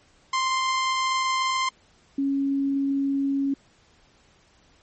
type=tone pair in turn; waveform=sawtooth / sine; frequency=1046.5 / 276.1 Hz; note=C6 / C#4; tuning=0 / -7 cents; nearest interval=octave + major seventh; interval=2307 cents; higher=first; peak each=-18 / -21 dBFS; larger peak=first; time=0.33-1.69 / 2.18-3.54 s; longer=neither; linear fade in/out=5 ms; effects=pink hiss -59 dBFS RMS until 4.82 s + MP3 32 kbps

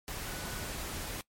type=tone in noise; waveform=sine; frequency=1480 Hz; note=F#6; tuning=in tune; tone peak=-48 dBFS; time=0.27-0.69 s; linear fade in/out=0 ms; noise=pink; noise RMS=-39 dBFS; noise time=0.08-1.21 s; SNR=-12 dB; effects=noise-tail reverb RT60 0.1 s tail -21 dB re dry + MP3 64 kbps

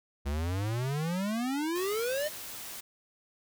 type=exponential sweep; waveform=square; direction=up; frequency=68 to 622.3 Hz; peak=-30 dBFS; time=0.25-2.29 s; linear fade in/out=20 ms
type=noise; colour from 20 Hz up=white; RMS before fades=-42 dBFS; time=1.75-2.81 s; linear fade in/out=10 ms
effects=none

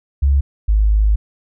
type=tone pair in turn; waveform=sine; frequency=69.3 / 52.36 Hz; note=C#2 / G#1; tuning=0 / +15 cents; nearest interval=perfect fourth; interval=485 cents; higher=first; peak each=-10 dBFS; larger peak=neither; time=0.22-0.41 / 0.68-1.16 s; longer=second; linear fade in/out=10 ms; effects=none

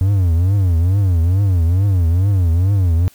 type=tone with vibrato; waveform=triangle; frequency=91 Hz; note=F#2; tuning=28 cents flat; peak=-9 dBFS; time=0.01-3.08 s; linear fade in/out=0 ms; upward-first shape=triangle; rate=2.3 Hz; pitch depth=220 cents each way; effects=white hiss -49 dBFS RMS until 3.14 s

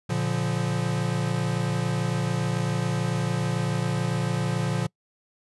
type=chord; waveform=square; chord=Bb major; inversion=none; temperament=equal with one note detuned; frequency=116.54 / 143.56 / 174.61 Hz; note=Bb2 / D3 / F3; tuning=0 / -39 / 0 cents; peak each=-29 dBFS; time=0.09-4.87 s; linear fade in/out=10 ms; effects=noise-tail reverb RT60 0.1 s tail -25 dB re dry + resampled to 24000 Hz

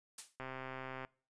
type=noise with exponential decay; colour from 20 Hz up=blue; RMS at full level=-39 dBFS; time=0.18-0.36 s; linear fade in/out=5 ms; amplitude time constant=39 ms
type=click train; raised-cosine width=0.5 ms; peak=-29 dBFS; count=86; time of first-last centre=0.4-1.049 s; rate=131 Hz
effects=noise-tail reverb RT60 0.4 s tail -23 dB re dry + resampled to 22050 Hz

